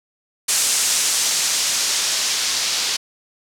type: noise with low-pass filter sweep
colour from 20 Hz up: blue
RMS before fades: -20 dBFS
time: 0.48-2.97 s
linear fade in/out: 10 ms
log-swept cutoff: 7900 to 4900 Hz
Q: 1.2
effects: none